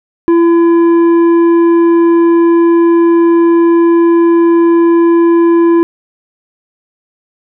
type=tone with tanh clipping; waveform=sine; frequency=337.4 Hz; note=E4; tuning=40 cents sharp; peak=-6 dBFS; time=0.28-5.83 s; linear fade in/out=0 ms; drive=8 dB; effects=none